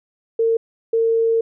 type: tone pair in turn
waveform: sine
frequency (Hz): 454.8 / 454.8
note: A#4 / A#4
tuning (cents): -43 / -43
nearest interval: unison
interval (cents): 0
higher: neither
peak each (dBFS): -14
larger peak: neither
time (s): 0.39-0.57 / 0.93-1.41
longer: second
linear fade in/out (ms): 5
effects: none